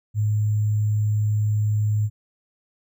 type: tone with sample-and-hold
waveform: sine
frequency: 106 Hz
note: G#2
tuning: 36 cents sharp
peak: -18 dBFS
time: 0.14-2.1 s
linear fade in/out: 50 ms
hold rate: 7350 Hz
effects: none